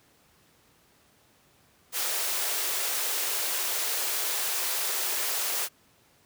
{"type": "high-pass noise", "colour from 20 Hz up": "white", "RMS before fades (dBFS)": -29, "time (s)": [1.92, 5.69], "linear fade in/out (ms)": 50, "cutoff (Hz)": 350, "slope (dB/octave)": 48, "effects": ["pink hiss -62 dBFS RMS until 6.25 s", "high-pass 80 Hz 12 dB/octave"]}